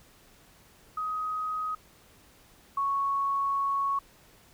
sine tone pair in turn, 1258 / 1108.1 Hz, D#6 / C#6, +19 / -1 cents, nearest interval major second, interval 220 cents, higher first, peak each -29 / -25 dBFS, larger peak second, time 0.97-1.75 / 2.77-3.99 s, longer second, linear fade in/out 5 ms, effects pink hiss -58 dBFS RMS until 4.53 s

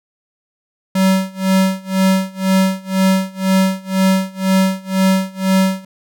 square tone with tremolo, 190 Hz, F#3, 46 cents sharp, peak -10 dBFS, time 0.95-5.85 s, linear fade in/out 5 ms, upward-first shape sine, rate 2 Hz, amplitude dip 95%, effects none

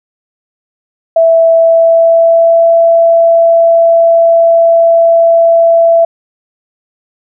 sine tone with pitch glide, 659.3 to 668.1 Hz, E5 to E5, 0 to +23 cents, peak -3 dBFS, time 1.16-6.05 s, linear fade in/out 5 ms, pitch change +23 cents, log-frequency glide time 1.51-2.7 s, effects none

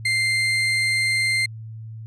35% pulse tone, 2093 Hz, C7, in tune, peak -17 dBFS, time 0.05-1.46 s, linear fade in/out 5 ms, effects added 111 Hz sine -33 dBFS peak until 2.06 s + resampled to 22050 Hz

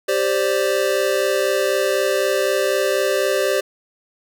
square chord, G suspended fourth, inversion none, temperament equal, 392 / 523.3 / 587.3 Hz, G4 / C5 / D5, 0 / 0 / 0 cents, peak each -22 dBFS, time 0.08-3.61 s, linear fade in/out 10 ms, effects none

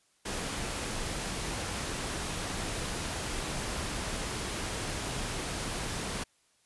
pink noise, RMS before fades -35 dBFS, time 0.25-6.24 s, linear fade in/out 10 ms, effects white hiss -69 dBFS RMS until 6.65 s + resampled to 24000 Hz

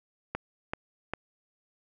clicks, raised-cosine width 0.5 ms, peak -16 dBFS, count 3, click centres 0.35 / 0.735 / 1.136 s, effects none

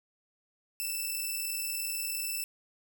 5% pulse tone pair together, 2637 / 2657 Hz, E7 / E7, 0 / +13 cents, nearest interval unison, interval 13 cents, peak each -26 dBFS, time 0.8-2.44 s, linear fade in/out 0 ms, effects none

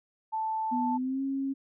sine tone, 880 Hz, A5, in tune, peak -28 dBFS, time 0.32-0.98 s, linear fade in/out 20 ms
sine tone with pitch glide, 246.2 to 271.6 Hz, B3 to C#4, -5 to -35 cents, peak -28 dBFS, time 0.71-1.54 s, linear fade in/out 20 ms, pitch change +170 cents, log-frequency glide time 0.89-1.22 s
effects none

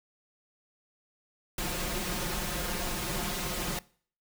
pink noise with comb filter, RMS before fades -33 dBFS, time 1.58-3.79 s, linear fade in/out 2 ms, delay 5.6 ms, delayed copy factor +0.8, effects noise-tail reverb RT60 0.5 s tail -22 dB re dry

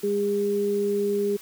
sine tone pair together, 203.2 / 405.6 Hz, G#3 / G#4, -38 / -41 cents, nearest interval octave, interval 1197 cents, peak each -29 / -22 dBFS, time 0.03-1.37 s, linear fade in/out 10 ms, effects white hiss -46 dBFS RMS until 1.41 s

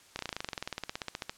slowing click train, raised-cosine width 0.2 ms, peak -17 dBFS, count 24, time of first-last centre 0.16-1.295 s, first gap 31 ms, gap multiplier 1.04, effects white hiss -58 dBFS RMS until 1.37 s + low-pass 9000 Hz 12 dB/octave

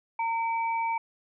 sine tone pair together, 914 / 2303 Hz, A#5 / D7, -34 / -34 cents, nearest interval octave + major third, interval 1600 cents, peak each -26 / -35 dBFS, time 0.19-0.98 s, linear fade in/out 5 ms, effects none

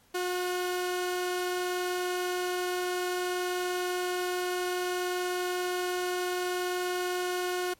sawtooth tone pair together, 360.5 / 1462.6 Hz, F#4 / F#6, -45 / -20 cents, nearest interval 2 octaves, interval 2425 cents, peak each -25 / -36 dBFS, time 0.14-7.74 s, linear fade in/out 10 ms, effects pink hiss -63 dBFS RMS until 7.79 s + MP3 64 kbps

